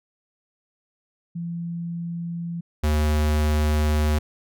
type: tone pair in turn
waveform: sine / square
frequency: 170 / 75.73 Hz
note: F3 / D#2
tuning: -46 / -46 cents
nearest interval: octave + major second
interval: 1400 cents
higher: first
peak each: -27 / -19 dBFS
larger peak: second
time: 1.35-2.61 / 2.83-4.19 s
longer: second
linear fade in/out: 10 ms
effects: none